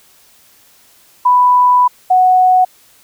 sine tone pair in turn, 991 / 738.6 Hz, B5 / F#5, +6 / -3 cents, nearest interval perfect fourth, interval 509 cents, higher first, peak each -6 dBFS, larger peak neither, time 1.25-1.88 / 2.1-2.65 s, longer first, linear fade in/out 10 ms, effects white hiss -48 dBFS RMS until 3.03 s

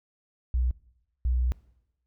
sine tone pair in turn, 61.74 / 61.74 Hz, B1 / B1, 0 / 0 cents, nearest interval unison, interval 0 cents, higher neither, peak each -22 dBFS, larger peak neither, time 0.54-0.71 / 1.25-1.52 s, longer second, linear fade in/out 0 ms, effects noise-tail reverb RT60 0.9 s tail -21 dB re dry

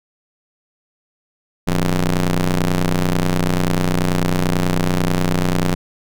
sawtooth ring-modulated tone, 91.3 Hz, F#2, 23 cents flat, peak -8 dBFS, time 1.67-5.75 s, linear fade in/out 10 ms, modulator 76.7 Hz, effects none

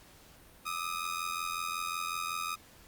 sawtooth ring-modulated tone, 1244.5 Hz, D#6, in tune, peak -27 dBFS, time 0.65-2.56 s, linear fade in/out 20 ms, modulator 42.7 Hz, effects pink hiss -57 dBFS RMS until 2.87 s + Opus 48 kbps

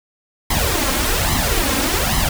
pink noise with flanger, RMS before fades -18 dBFS, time 0.5-2.29 s, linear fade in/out 5 ms, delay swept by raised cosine 0.97 to 3.77 ms, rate 1.2 Hz, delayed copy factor +0.7, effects none

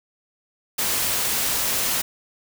white noise, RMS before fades -23 dBFS, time 0.78-2.02 s, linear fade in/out 10 ms, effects none

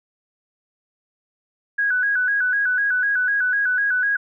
sine tone with vibrato, 1568 Hz, G6, in tune, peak -17 dBFS, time 1.78-4.17 s, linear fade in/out 10 ms, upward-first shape square, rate 4 Hz, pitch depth 85 cents each way, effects none

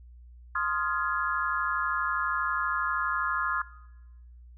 sine chord, F minor seventh, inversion second, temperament equal with one note detuned, 1046.5 / 1244.5 / 1396.9 / 1680.5 Hz, C6 / Eb6 / F6 / Ab6, 0 / 0 / 0 / +20 cents, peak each -32 / -31 / -31 / -32 dBFS, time 0.55-3.62 s, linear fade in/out 5 ms, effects noise-tail reverb RT60 1.0 s tail -19 dB re dry + added 60 Hz sine -47 dBFS peak until 4.57 s

